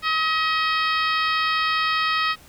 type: harmonic tone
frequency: 635 Hz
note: D#5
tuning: 35 cents sharp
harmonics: 2 / 3 / 4 / 5 / 6 / 7 / 8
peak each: -22 / -26 / -28 / -30 / -32 / -33 / -34 dBFS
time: 0.02-2.36 s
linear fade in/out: 50 ms
effects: pink hiss -49 dBFS RMS until 2.48 s